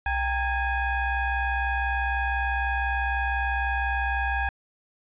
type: tone with frequency modulation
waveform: sine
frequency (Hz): 792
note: G5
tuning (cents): +18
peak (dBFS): -23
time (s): 0.06-4.49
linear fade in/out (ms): 2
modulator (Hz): 854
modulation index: 1.5
effects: resampled to 8000 Hz